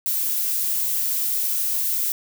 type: noise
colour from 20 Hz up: violet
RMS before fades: -23 dBFS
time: 0.06-2.12 s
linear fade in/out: 0 ms
effects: none